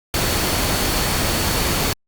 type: tone in noise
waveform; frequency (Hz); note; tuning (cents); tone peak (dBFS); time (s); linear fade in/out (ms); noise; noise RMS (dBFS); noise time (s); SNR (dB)
sine; 4435; C#8; 0; -31; 0.14-1.93; 2; pink; -20; 0.14-1.93; -14
effects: Opus 48 kbps